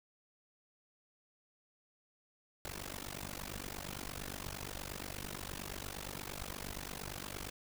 pink noise with amplitude modulation, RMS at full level -40 dBFS, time 2.65-7.5 s, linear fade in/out 0 ms, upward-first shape sine, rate 48.6 Hz, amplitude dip 100%, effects none

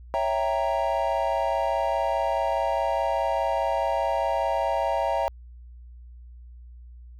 triangle chord, C# diminished seventh, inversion none, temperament equal, 554.4 / 659.3 / 784 / 932.3 Hz, C#5 / E5 / G5 / Bb5, 0 / 0 / 0 / 0 cents, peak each -27 / -25 / -27 / -26 dBFS, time 0.14-5.28 s, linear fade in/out 0 ms, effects added 60 Hz sine -42 dBFS peak until 7.19 s

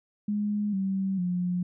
sine tone with pitch steps, 207.7 / 192.67 / 178.74 Hz, G#3 / G3 / F3, 0 / -30 / +40 cents, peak -25 dBFS, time 0.28-1.63 s, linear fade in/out 5 ms, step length 450 ms, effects none

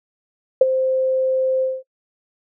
sine tone with ADSR envelope, 522 Hz, C5, 4 cents flat, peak -4 dBFS, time 0.61-1.83 s, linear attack 5 ms, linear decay 21 ms, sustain -12 dB, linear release 210 ms, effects noise-tail reverb RT60 0.1 s tail -20 dB re dry

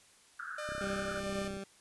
pink band-pass noise, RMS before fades -43 dBFS, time 0.39-1.2 s, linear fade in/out 5 ms, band 1300 to 1600 Hz, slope 96 dB/octave
sawtooth tone with pitch glide, 602 to 597.2 Hz, D5 to D5, +43 to +29 cents, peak -35 dBFS, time 0.58-1.48 s, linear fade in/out 5 ms, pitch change -14 cents, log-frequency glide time 0.84-1.26 s
click train, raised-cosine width 3 ms, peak -33 dBFS, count 30, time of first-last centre 0.69-1.569 s, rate 33 Hz
20% pulse tone with tremolo, 196 Hz, G3, in tune, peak -31 dBFS, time 0.81-1.64 s, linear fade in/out 5 ms, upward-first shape triangle, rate 2.2 Hz, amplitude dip 40%
effects white hiss -62 dBFS RMS until 1.8 s + resampled to 24000 Hz

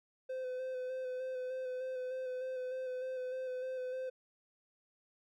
triangle tone with vibrato, 512 Hz, C5, 38 cents flat, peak -35 dBFS, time 0.29-4.1 s, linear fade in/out 10 ms, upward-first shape square, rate 3.3 Hz, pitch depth 18 cents each way, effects none

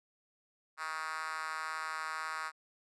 5% pulse tone with high-pass filter, 158.1 Hz, D#3, 28 cents sharp, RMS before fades -39 dBFS, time 0.77-2.52 s, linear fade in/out 50 ms, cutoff 1200 Hz, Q 2.7, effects resampled to 24000 Hz

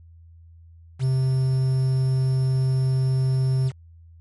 triangle tone with quantisation, 131 Hz, C3, 2 cents sharp, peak -16 dBFS, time 0.99-3.72 s, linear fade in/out 50 ms, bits 7, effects added 83 Hz sine -45 dBFS peak until 4.2 s + MP3 48 kbps

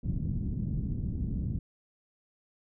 white low-pass noise, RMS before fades -32 dBFS, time 0.03-1.59 s, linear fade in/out 5 ms, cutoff 200 Hz, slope 24 dB/octave, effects none

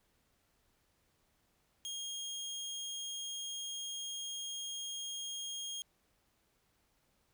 25% pulse tone, 3248 Hz, G#7, 39 cents flat, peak -36 dBFS, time 1.85-5.82 s, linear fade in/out 0 ms, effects pink hiss -75 dBFS RMS until 7.33 s

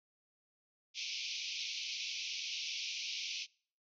pink band-pass noise, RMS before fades -41 dBFS, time 0.94-3.47 s, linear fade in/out 50 ms, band 2300 to 6100 Hz, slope 96 dB/octave, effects noise-tail reverb RT60 0.5 s tail -25 dB re dry

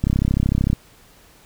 click train, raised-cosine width 5 ms, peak -6 dBFS, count 24, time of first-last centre 0.04-0.731 s, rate 33.3 Hz, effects pink hiss -51 dBFS RMS until 1.45 s

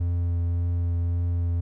triangle tone with vibrato, 86.3 Hz, F2, 20 cents flat, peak -20 dBFS, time 0-1.61 s, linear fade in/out 10 ms, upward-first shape triangle, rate 1.8 Hz, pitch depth 13 cents each way, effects none

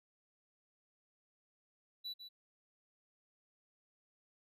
triangle tone with echo, 3951 Hz, B7, in tune, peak -39 dBFS, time 2.04-2.14 s, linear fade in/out 20 ms, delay 150 ms, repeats 1, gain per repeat -8 dB, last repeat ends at 2.29 s, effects none

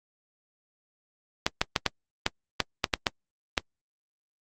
clicks, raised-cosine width 0.2 ms, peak -4 dBFS, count 10, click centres 1.465 / 1.615 / 1.762 / 1.863 / 2.264 / 2.603 / 2.842 / 2.938 / 3.068 / 3.578 s, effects Opus 32 kbps

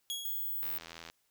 sawtooth tone with exponential decay, 3322 Hz, G#7, in tune, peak -30 dBFS, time 0.1-0.79 s, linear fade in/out 0 ms, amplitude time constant 150 ms
sine tone, 15990 Hz, B9, 20 cents sharp, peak -33 dBFS, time 0.25-0.78 s, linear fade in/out 2 ms
click train, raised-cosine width 0.2 ms, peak -28 dBFS, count 40, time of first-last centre 0.63-1.1 s, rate 83 Hz
effects white hiss -75 dBFS RMS until 1.3 s

